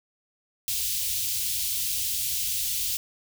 white band-stop noise, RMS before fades -28 dBFS, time 0.68-2.97 s, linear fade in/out 0 ms, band 110 to 2900 Hz, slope 24 dB/octave, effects none

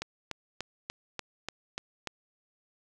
click train, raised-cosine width 0.2 ms, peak -17 dBFS, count 8, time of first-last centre 0.02-2.073 s, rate 3.41 Hz, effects none

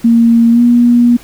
sine tone with pitch glide, 231.9 to 239.9 Hz, A#3 to A#3, -9 to +50 cents, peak -4 dBFS, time 0.04-1.17 s, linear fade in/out 10 ms, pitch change +59 cents, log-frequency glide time 0.51-0.61 s, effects pink hiss -38 dBFS RMS until 1.23 s

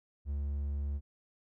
triangle tone, 71.3 Hz, C#2, 49 cents sharp, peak -30 dBFS, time 0.25-1.01 s, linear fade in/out 50 ms, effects none

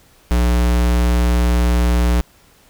square tone, 60 Hz, B1, 49 cents flat, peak -13 dBFS, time 0.31-2.21 s, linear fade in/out 0 ms, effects pink hiss -51 dBFS RMS until 2.69 s

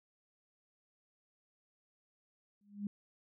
sine tone with exponential growth, 203.8 Hz, G#3, 32 cents flat, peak -32 dBFS, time 2.61-2.87 s, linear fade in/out 2 ms, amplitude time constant 55 ms, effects none

